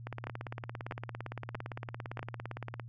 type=two click trains; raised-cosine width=0.5 ms; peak=-22 / -24 dBFS; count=4 / 49; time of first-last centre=0.27-2.193 / 0.07-2.797 s; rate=1.56 / 17.6 Hz; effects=added 117 Hz sine -44 dBFS peak until 2.88 s